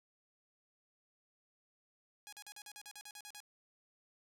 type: tone bursts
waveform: 5% pulse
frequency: 830.6 Hz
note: G#5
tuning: in tune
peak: -37 dBFS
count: 12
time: 2.27-3.403 s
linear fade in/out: 0 ms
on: 55 ms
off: 43 ms
effects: none